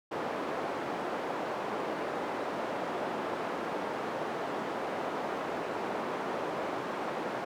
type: band-pass noise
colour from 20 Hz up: white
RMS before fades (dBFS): -35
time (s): 0.11-7.45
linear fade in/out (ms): 10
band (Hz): 270 to 820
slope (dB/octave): 12
effects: none